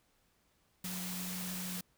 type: tone in noise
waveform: sine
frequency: 182.4 Hz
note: F#3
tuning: 24 cents flat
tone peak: -41 dBFS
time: 0.84-1.81 s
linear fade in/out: 5 ms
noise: white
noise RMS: -42 dBFS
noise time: 0.84-1.81 s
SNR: -2 dB
effects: pink hiss -73 dBFS RMS until 1.97 s